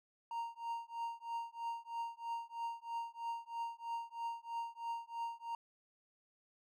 triangle tone with tremolo, 929 Hz, A#5, 6 cents flat, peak -34 dBFS, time 0.31-5.55 s, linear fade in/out 2 ms, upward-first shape triangle, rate 3.1 Hz, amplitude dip 100%, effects none

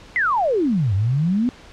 sine exponential two-way sweep, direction down then up, 2093 to 92.5 to 258.4 Hz, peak -16 dBFS, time 0.16-1.49 s, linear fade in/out 0 ms, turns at 0.94 s, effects pink hiss -44 dBFS RMS until 1.72 s + low-pass 5000 Hz 12 dB/octave

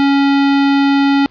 square tone, 278.7 Hz, C#4, 9 cents sharp, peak -10 dBFS, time 0-1.26 s, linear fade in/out 0 ms, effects pink hiss -48 dBFS RMS until 1.3 s + resampled to 11025 Hz

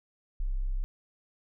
sine tone, 32.74 Hz, C1, 2 cents sharp, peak -27 dBFS, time 0.4-0.84 s, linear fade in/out 0 ms, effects none

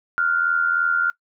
sine tone pair together, 1396.9 / 1480 Hz, F6 / F#6, 0 / 0 cents, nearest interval minor second, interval 100 cents, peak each -18 / -24 dBFS, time 0.18-1.1 s, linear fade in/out 0 ms, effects noise-tail reverb RT60 0.1 s tail -21 dB re dry

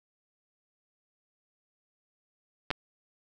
clicks, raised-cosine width 0.3 ms, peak -13 dBFS, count 2, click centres 2.705 / 2.712 s, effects none

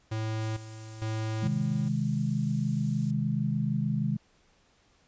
square tone with tremolo, 110 Hz, A2, in tune, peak -30 dBFS, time 0.11-1.89 s, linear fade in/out 10 ms, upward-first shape square, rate 1.1 Hz, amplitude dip 75%
violet noise, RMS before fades -44 dBFS, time 0.41-3.11 s, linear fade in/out 2 ms
sine chord, Ab major, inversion first, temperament equal with one note detuned, 130.81 / 157.37 / 207.7 Hz, C3 / Eb3 / Ab3, 0 / +20 / 0 cents, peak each -30 dBFS, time 1.42-4.17 s, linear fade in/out 10 ms
effects pink hiss -65 dBFS RMS until 5.07 s + resampled to 16000 Hz

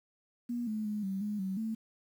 sine tone with pitch steps, 239.8 / 215.7 / 210.3 / 192.9 / 208.9 / 190.4 / 221.9 Hz, A#3 / A3 / G#3 / G3 / G#3 / F#3 / A3, +49 / -34 / +22 / -28 / +10 / +50 / +15 cents, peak -32 dBFS, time 0.49-1.75 s, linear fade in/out 10 ms, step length 180 ms, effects 10-bit

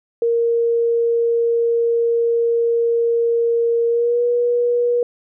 sine tone with pitch glide, 466.2 to 481.5 Hz, A#4 to B4, 0 to -44 cents, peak -14 dBFS, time 0.22-5.03 s, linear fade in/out 2 ms, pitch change +56 cents, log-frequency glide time 3.88-4.23 s, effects none

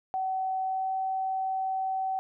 sine tone with pitch glide, 758 to 762.4 Hz, F#5 to G5, +42 to -48 cents, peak -27 dBFS, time 0.14-2.19 s, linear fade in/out 0 ms, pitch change +10 cents, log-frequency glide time 0.61-0.93 s, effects none

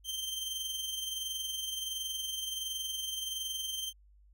sawtooth tone with amplitude modulation, 3136 Hz, G7, in tune, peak -30 dBFS, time 0.04-3.93 s, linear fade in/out 50 ms, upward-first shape sine, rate 21.4 Hz, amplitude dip 45%, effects added 50 Hz sine -58 dBFS peak until 4.33 s

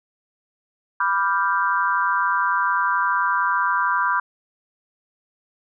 sine chord, G dominant seventh, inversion first, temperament equal, 987.8 / 1174.7 / 1396.9 / 1568 Hz, B5 / D6 / F6 / G6, 0 / 0 / 0 / 0 cents, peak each -22 / -23 / -25 / -24 dBFS, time 1-4.2 s, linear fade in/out 5 ms, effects none

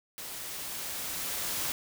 white noise with level ramp, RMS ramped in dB -41 to -32 dBFS, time 0.18-1.72 s, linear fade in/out 0 ms, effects none

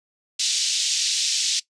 white band-pass noise, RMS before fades -23 dBFS, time 0.39-1.6 s, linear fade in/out 10 ms, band 3100 to 6600 Hz, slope 24 dB/octave, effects noise-tail reverb RT60 0.1 s tail -18 dB re dry + resampled to 22050 Hz

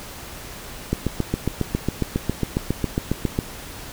click train, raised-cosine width 3 ms, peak -7 dBFS, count 19, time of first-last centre 0.93-3.389 s, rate 7.32 Hz, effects pink hiss -37 dBFS RMS until 3.92 s

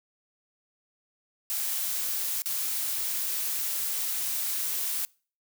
blue noise with dropouts, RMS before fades -30 dBFS, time 1.5-5.05 s, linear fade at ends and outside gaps 0 ms, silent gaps 2.42-2.458 s, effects noise-tail reverb RT60 0.4 s tail -25 dB re dry

